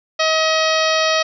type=harmonic tone; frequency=635 Hz; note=D#5; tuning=35 cents sharp; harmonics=1 / 2 / 3 / 4 / 5 / 6 / 7 / 8 / 9; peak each=-18 / -21 / -23 / -24 / -25 / -26 / -26 / -27 / -28 dBFS; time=0.19-1.23 s; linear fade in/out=10 ms; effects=none